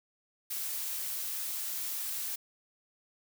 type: noise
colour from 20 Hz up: blue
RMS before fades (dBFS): -36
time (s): 0.5-2.36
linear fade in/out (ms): 10
effects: none